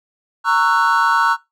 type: chord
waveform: triangle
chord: F# dominant seventh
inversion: first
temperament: just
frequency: 925 / 1110 / 1332 / 1480 Hz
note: A#5 / C#6 / E6 / F#6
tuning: -14 / +2 / +18 / 0 cents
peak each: -16 dBFS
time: 0.44-1.37 s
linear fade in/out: 50 ms
effects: noise-tail reverb RT60 0.2 s tail -21 dB re dry + tanh soft clip ceiling -1 dBFS